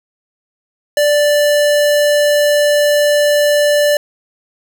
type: tone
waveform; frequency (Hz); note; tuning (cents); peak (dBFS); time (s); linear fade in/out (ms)
square; 587; D5; -1; -10; 0.97-3.97; 2
effects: none